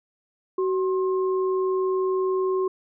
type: tone pair together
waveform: sine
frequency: 376.6 / 1065.2 Hz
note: F#4 / C6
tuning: +31 / +31 cents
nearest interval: octave + tritone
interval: 1800 cents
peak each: -21 / -31 dBFS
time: 0.58-2.68 s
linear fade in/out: 5 ms
effects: none

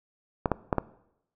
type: clicks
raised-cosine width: 1 ms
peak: -9 dBFS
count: 4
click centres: 0.458 / 0.517 / 0.728 / 0.783 s
effects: noise-tail reverb RT60 0.8 s tail -19 dB re dry

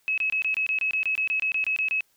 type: tone bursts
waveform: sine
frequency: 2572 Hz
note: E7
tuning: 43 cents flat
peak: -22 dBFS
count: 16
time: 0.08-2.007 s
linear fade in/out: 0 ms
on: 97 ms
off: 25 ms
effects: white hiss -66 dBFS RMS until 2.16 s

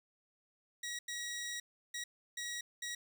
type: tone bursts at uneven times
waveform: 15% pulse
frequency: 1909 Hz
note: A#6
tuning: 41 cents sharp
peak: -33 dBFS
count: 5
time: 0.83-0.99 / 1.08-1.6 / 1.94-2.04 / 2.37-2.61 / 2.82-2.95 s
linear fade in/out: 5 ms
effects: none

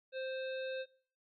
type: harmonic tone with a mistuned harmonic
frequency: 523.3 Hz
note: C5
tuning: in tune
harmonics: 1 / 3 / 5 / 7 / 8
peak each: -38 / -47 / -50 / -52 / -57 dBFS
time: 0.12-0.86 s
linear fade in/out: 50 ms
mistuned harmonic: 7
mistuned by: +17 cents
effects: noise-tail reverb RT60 0.5 s tail -22 dB re dry

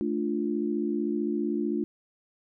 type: chord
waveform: sine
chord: D minor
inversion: second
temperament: equal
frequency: 220 / 293.7 / 349.2 Hz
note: A3 / D4 / F4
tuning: 0 / 0 / 0 cents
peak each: -30 dBFS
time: 0.01-1.84 s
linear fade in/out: 0 ms
effects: none

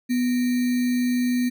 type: tone with sample-and-hold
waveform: sine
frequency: 246.9 Hz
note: B3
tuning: in tune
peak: -19 dBFS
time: 0.09-1.5 s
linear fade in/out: 20 ms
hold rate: 2100 Hz
effects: none

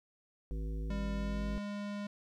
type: harmonic tone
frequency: 53.3 Hz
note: G#1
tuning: 46 cents sharp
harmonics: 1 / 3 / 5 / 7 / 9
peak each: -35 / -45 / -49 / -52 / -54 dBFS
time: 0.51-1.58 s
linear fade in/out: 0 ms
type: tone with pitch glide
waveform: square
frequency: 200.2 to 204.3 Hz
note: G3 to G#3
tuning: +37 to -28 cents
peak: -38 dBFS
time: 0.9-2.07 s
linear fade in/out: 5 ms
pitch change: +35 cents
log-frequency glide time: 1.13-1.46 s
effects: low-pass 5000 Hz 12 dB/octave + 12-bit

